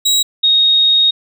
30% pulse / sine tone pair in turn, 3849 / 3737 Hz, B7 / A#7, -45 / +4 cents, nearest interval minor second, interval 51 cents, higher first, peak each -8 dBFS, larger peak neither, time 0.05-0.23 / 0.43-1.11 s, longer second, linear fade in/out 10 ms, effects none

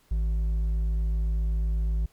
sine tone with hard clipping, 54 Hz, A1, 32 cents flat, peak -24 dBFS, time 0.11-2.06 s, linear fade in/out 5 ms, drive 4 dB, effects pink hiss -63 dBFS RMS until 2.12 s + MP3 96 kbps

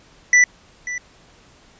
square tone with echo, 1975.5 Hz, B6, in tune, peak -10 dBFS, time 0.33-0.44 s, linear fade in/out 2 ms, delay 540 ms, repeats 1, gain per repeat -15 dB, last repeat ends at 0.98 s, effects pink hiss -51 dBFS RMS until 1.79 s + resampled to 16000 Hz

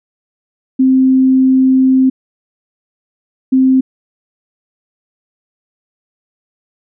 sine tone pair in turn, 261.6 / 261.6 Hz, C4 / C4, 0 / 0 cents, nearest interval unison, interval 0 cents, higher neither, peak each -6 dBFS, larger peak neither, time 0.79-2.1 / 3.52-3.81 s, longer first, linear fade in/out 10 ms, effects none

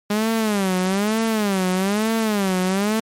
sawtooth tone with vibrato, 203.3 Hz, G#3, 37 cents flat, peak -14 dBFS, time 0.1-3 s, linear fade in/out 5 ms, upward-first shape sine, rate 1.1 Hz, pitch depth 180 cents each way, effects MP3 64 kbps

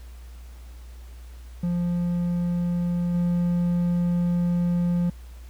triangle tone with level steps, 174.61 Hz, F3, in tune, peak -20 / -18 dBFS, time 1.63-5.1 s, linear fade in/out 5 ms, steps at 3.14 s, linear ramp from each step 5 ms, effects added 60 Hz sine -39 dBFS peak until 5.49 s + pink hiss -55 dBFS RMS until 5.49 s

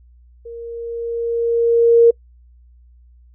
sine tone with level ramp, 466.2 Hz, A#4, in tune, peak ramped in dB -30 to -5 dBFS, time 0.45-2.11 s, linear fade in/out 10 ms, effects noise-tail reverb RT60 0.1 s tail -26 dB re dry + added 60 Hz sine -45 dBFS peak until 3.34 s

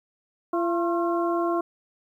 harmonic tone with a mistuned harmonic, 341.1 Hz, F4, 41 cents flat, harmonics 1 / 2 / 3 / 4, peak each -24 / -28 / -29 / -36 dBFS, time 0.53-1.61 s, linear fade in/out 5 ms, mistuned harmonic 3, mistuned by +81 cents, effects 10-bit

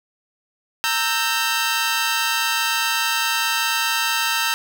15% pulse chord, E diminished, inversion second, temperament equal with one note detuned, 920.6 / 1318.5 / 1568 Hz, Bb5 / E6 / G6, -22 / 0 / 0 cents, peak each -17 dBFS, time 0.84-4.54 s, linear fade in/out 0 ms, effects none

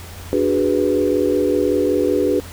sine chord, G# half-diminished seventh, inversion second, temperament equal, 293.7 / 370 / 415.3 / 493.9 Hz, D4 / F#4 / G#4 / B4, 0 / 0 / 0 / 0 cents, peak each -20 dBFS, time 0.33-2.4 s, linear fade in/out 0 ms, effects added 86 Hz sine -35 dBFS peak until 2.52 s + pink hiss -38 dBFS RMS until 2.52 s

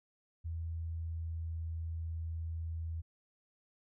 sine tone with pitch glide, 82.41 to 81.89 Hz, E2 to E2, 0 to -11 cents, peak -36 dBFS, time 0.44-3.02 s, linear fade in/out 20 ms, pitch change -11 cents, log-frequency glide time 0.63-1.59 s, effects none

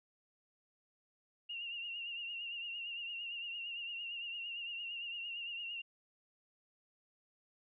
sine tone with vibrato, 2794 Hz, F7, in tune, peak -40 dBFS, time 1.49-5.82 s, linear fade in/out 10 ms, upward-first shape triangle, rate 8.8 Hz, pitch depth 63 cents each way, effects none

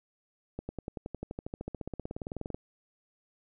accelerating click train, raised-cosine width 2 ms, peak -23 dBFS, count 30, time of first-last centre 0.59-2.545 s, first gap 100 ms, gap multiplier 0.97, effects none

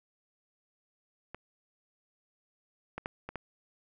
clicks, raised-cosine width 0.5 ms, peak -26 / -22 / -19 / -24 / -22 dBFS, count 5, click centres 1.346 / 2.98 / 3.059 / 3.29 / 3.357 s, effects none

